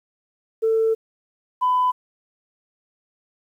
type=tone pair in turn; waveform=sine; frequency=446.3 / 1001.9 Hz; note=A4 / B5; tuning=+25 / +25 cents; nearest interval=octave + major second; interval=1400 cents; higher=second; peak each=-15 dBFS; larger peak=neither; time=0.62-0.95 / 1.61-1.92 s; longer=first; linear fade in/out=20 ms; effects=tanh soft clip ceiling -12 dBFS + 9-bit